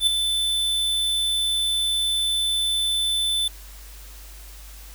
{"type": "tone with ADSR envelope", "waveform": "square", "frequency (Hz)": 3520, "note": "A7", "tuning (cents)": 0, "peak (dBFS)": -14, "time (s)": [0, 3.48], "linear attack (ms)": 71, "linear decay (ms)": 3, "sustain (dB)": -7, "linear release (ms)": 4, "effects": ["added 50 Hz sine -40 dBFS peak until 4.94 s", "white hiss -46 dBFS RMS until 4.94 s"]}